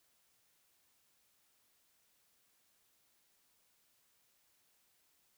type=silence; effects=white hiss -74 dBFS RMS until 5.37 s